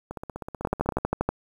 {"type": "two click trains", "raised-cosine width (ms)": 1, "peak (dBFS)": [-9, -20], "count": [9, 15], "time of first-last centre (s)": [[0.65, 1.29], [0.11, 0.985]], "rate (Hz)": [12.5, 16], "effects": ["8-bit"]}